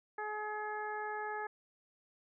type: harmonic tone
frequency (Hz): 423.8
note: G#4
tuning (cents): +35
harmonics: 1 / 2 / 3 / 4 / 5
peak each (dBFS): -43 / -40 / -46 / -43 / -54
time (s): 0.18-1.47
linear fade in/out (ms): 5
effects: none